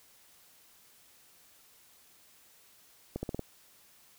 accelerating click train, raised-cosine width 2 ms, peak -21 dBFS, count 5, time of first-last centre 3.16-3.394 s, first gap 70 ms, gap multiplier 0.88, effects white hiss -61 dBFS RMS until 4.18 s

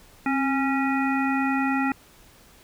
harmonic tone with a mistuned harmonic, 274.7 Hz, C#4, 16 cents flat, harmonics 1 / 3 / 5 / 7 / 9, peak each -23 / -28 / -30 / -31 / -33 dBFS, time 0.26-1.92 s, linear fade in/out 2 ms, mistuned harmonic 1, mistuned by -49 cents, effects pink hiss -53 dBFS RMS until 2.63 s

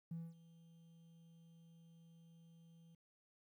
triangle tone with ADSR envelope, 166.1 Hz, E3, 13 cents sharp, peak -38 dBFS, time 0.11-2.95 s, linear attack 6 ms, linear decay 220 ms, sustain -21 dB, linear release 4 ms, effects tanh soft clip ceiling -40 dBFS + 13-bit

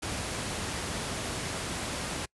pink low-pass noise, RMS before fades -34 dBFS, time 0.02-2.26 s, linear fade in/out 10 ms, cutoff 11000 Hz, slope 96 dB/octave, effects noise-tail reverb RT60 0.1 s tail -26 dB re dry + high-pass 60 Hz 12 dB/octave

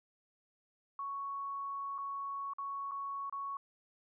sine tone with dropouts, 1111 Hz, C#6, 4 cents sharp, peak -37 dBFS, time 0.99-3.57 s, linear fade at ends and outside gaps 2 ms, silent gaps 1.981-1.985 / 2.535-2.584 / 2.912-2.917 / 3.297-3.325 s, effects none

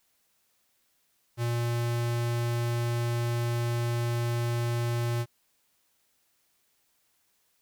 square tone, 118.6 Hz, A#2, 30 cents sharp, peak -27 dBFS, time 1.37-5.26 s, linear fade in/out 50 ms, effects white hiss -71 dBFS RMS until 7.61 s

